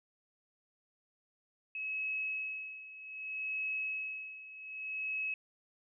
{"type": "tone with tremolo", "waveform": "sine", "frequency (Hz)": 2571, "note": "E7", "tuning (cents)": -44, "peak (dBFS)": -33, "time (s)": [1.75, 5.34], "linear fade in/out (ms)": 2, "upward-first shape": "sine", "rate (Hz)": 0.64, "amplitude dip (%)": 80, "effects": []}